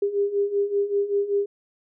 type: beating tone pair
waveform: sine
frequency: 400 / 405.2 Hz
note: G4 / G#4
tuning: +35 / -43 cents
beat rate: 5.2 Hz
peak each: -26 / -22 dBFS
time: 0.02-1.46 s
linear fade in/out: 5 ms
effects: none